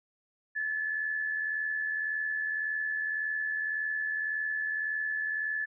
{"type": "tone with amplitude modulation", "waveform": "sine", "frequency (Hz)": 1730, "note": "A6", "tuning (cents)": -30, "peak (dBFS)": -27, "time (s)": [0.55, 5.66], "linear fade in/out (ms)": 20, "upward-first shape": "sine", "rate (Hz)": 81.8, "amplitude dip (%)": 50, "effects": []}